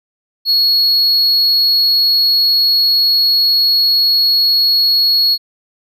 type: tone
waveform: triangle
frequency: 4337 Hz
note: C#8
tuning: 39 cents flat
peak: -8 dBFS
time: 0.45-5.38 s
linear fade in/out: 50 ms
effects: none